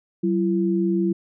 sine tone pair together, 189.6 / 338.1 Hz, F#3 / E4, +43 / +44 cents, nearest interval minor seventh, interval 1001 cents, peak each -21 dBFS, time 0.23-1.13 s, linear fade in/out 10 ms, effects none

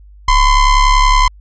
square ring-modulated tone, 523.3 Hz, C5, in tune, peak -5 dBFS, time 0.28-1.28 s, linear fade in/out 5 ms, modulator 488 Hz, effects added 50 Hz sine -37 dBFS peak until 1.4 s + resampled to 16000 Hz

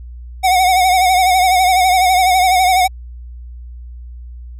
square tone with vibrato, 740 Hz, F#5, in tune, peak -10 dBFS, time 0.43-2.88 s, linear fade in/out 20 ms, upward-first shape sine, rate 12 Hz, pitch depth 58 cents each way, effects added 60 Hz sine -29 dBFS peak until 4.59 s + resampled to 32000 Hz

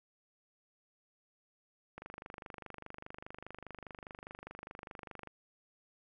click train, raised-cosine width 0.5 ms, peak -30 dBFS, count 83, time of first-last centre 1.98-5.273 s, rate 24.9 Hz, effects none

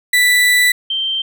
35% pulse / sine tone pair in turn, 1975.5 / 3136 Hz, B6 / G7, 0 / 0 cents, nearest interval minor sixth, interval 800 cents, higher second, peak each -8 / -16 dBFS, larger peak first, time 0.13-0.72 / 0.9-1.22 s, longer first, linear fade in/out 5 ms, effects none

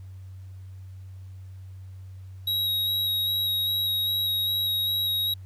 square tone with vibrato, 3823 Hz, A#7, 43 cents sharp, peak -24 dBFS, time 2.47-5.34 s, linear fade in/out 5 ms, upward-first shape square, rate 2.5 Hz, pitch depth 11 cents each way, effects added 94 Hz sine -39 dBFS peak until 5.45 s + pink hiss -64 dBFS RMS until 5.45 s

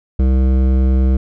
sine tone with hard clipping, 65 Hz, C2, 11 cents flat, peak -12 dBFS, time 0.19-1.17 s, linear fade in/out 5 ms, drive 13 dB, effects none

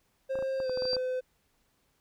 triangle tone with pitch glide, 532 to 510 Hz, C5 to C5, +29 to -44 cents, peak -27 dBFS, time 0.29-1.21 s, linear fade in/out 20 ms, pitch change -73 cents, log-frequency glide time 0.61-0.7 s
clicks, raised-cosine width 1 ms, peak -27 dBFS, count 10, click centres 0.355 / 0.389 / 0.425 / 0.602 / 0.696 / 0.774 / 0.822 / 0.854 / 0.932 / 0.967 s
sine tone with exponential growth, 4699 Hz, D8, in tune, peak -27 dBFS, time 0.4-0.96 s, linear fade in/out 5 ms, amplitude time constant 120 ms
effects pink hiss -72 dBFS RMS until 2 s

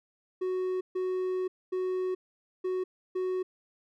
triangle tone bursts at uneven times, 370 Hz, F#4, in tune, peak -26 dBFS, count 5, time 0.41-0.81 / 0.95-1.48 / 1.72-2.15 / 2.64-2.84 / 3.15-3.43 s, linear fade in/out 10 ms, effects none

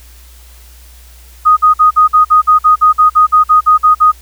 sine tone bursts, 1244.5 Hz, D#6, in tune, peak -3 dBFS, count 16, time 1.45-4.12 s, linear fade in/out 20 ms, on 120 ms, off 50 ms, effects added 60 Hz sine -36 dBFS peak until 4.21 s + white hiss -43 dBFS RMS until 4.21 s

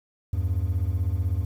triangle beating tone pair, 81.3 / 97.3 Hz, E2 / G2, -23 / -12 cents, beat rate 16 Hz, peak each -23 dBFS, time 0.33-1.45 s, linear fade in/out 5 ms, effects tanh soft clip ceiling -13 dBFS + 9-bit

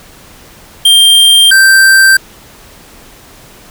square tone pair in turn, 3181 / 1565.4 Hz, G7 / G6, +25 / -3 cents, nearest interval octave, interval 1228 cents, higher first, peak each -3 dBFS, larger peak neither, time 0.85-1.51 / 1.51-2.17 s, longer neither, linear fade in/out 5 ms, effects pink hiss -37 dBFS RMS until 3.7 s

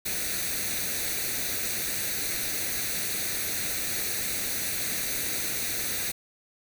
white noise with comb filter, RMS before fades -30 dBFS, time 0.05-6.12 s, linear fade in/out 10 ms, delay 0.48 ms, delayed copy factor +0.65, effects none

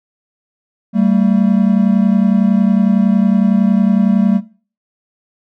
triangle tone pair together, 194.8 / 225.7 Hz, G3 / A3, -11 / +44 cents, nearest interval minor third, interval 255 cents, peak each -10 dBFS, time 0.93-4.41 s, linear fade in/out 50 ms, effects noise-tail reverb RT60 0.4 s tail -19 dB re dry

